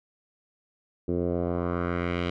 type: tone with low-pass filter sweep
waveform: 10% pulse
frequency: 87.31 Hz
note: F2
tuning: in tune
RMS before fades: -28 dBFS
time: 1.08-2.3 s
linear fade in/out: 5 ms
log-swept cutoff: 380 to 3200 Hz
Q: 1.8
effects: none